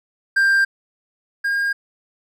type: tone pair in turn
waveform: triangle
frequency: 1587 / 1618.5 Hz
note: G6 / G#6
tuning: +21 / -45 cents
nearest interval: unison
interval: 34 cents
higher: second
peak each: -11 / -16 dBFS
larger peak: first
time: 0.36-0.65 / 1.44-1.73 s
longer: neither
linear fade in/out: 10 ms
effects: none